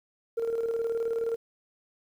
sine tone with tremolo, 459.5 Hz, A#4, 25 cents flat, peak -23 dBFS, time 0.37-1.36 s, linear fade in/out 10 ms, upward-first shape square, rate 19 Hz, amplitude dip 50%, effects tanh soft clip ceiling -23 dBFS + 10-bit

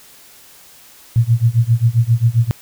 sine tone with tremolo, 116.54 Hz, A#2, in tune, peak -7 dBFS, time 1.16-2.51 s, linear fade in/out 0 ms, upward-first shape sine, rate 7.5 Hz, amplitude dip 95%, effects white hiss -44 dBFS RMS until 2.61 s

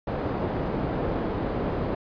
white low-pass noise, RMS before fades -28 dBFS, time 0.07-1.95 s, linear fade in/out 5 ms, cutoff 530 Hz, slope 12 dB/octave, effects resampled to 11025 Hz

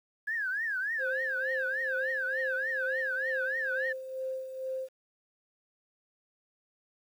sine tone with vibrato, 1661.2 Hz, G#6, in tune, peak -29 dBFS, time 0.27-3.93 s, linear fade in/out 10 ms, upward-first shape triangle, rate 3.4 Hz, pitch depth 230 cents each way
sine tone with tremolo, 523.3 Hz, C5, in tune, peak -31 dBFS, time 0.98-4.89 s, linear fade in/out 50 ms, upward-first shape sine, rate 2.2 Hz, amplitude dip 60%
effects tanh soft clip ceiling -22 dBFS + 10-bit

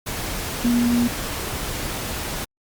sine tone in noise, 239.6 Hz, A#3, 48 cents sharp, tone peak -16 dBFS, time 0.64-1.08 s, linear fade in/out 10 ms, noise pink, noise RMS -28 dBFS, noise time 0.06-2.45 s, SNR +9 dB, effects Opus 48 kbps

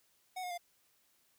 square tone with pitch steps, 741 / 719.5 / 698.6 Hz, F#5 / F#5 / F5, +2 / -49 / 0 cents, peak -39 dBFS, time 0.36-0.579 s, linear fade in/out 10 ms, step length 73 ms, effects white hiss -72 dBFS RMS until 1.38 s

